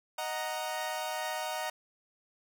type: chord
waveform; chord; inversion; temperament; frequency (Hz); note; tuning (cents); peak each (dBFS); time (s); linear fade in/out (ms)
sawtooth; D# minor; none; equal; 622.3 / 740 / 932.3; D#5 / F#5 / A#5; 0 / 0 / 0; -34; 0.18-1.7; 5
effects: none